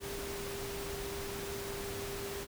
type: tone in noise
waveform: sine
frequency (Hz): 398.5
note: G4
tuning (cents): +28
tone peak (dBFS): -41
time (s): 0-2.47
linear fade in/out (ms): 50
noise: pink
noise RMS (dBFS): -42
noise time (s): 0-2.47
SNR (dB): -2
effects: none